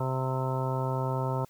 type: harmonic tone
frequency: 130.81 Hz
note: C3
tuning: in tune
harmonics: 1 / 2 / 3 / 4 / 5 / 6 / 7 / 8 / 10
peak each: -29 / -40 / -37 / -37 / -38 / -47 / -35 / -42 / -41 dBFS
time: 0-1.45 s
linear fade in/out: 5 ms
effects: white hiss -62 dBFS RMS until 1.49 s